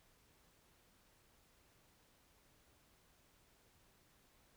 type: silence
effects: pink hiss -71 dBFS RMS until 4.56 s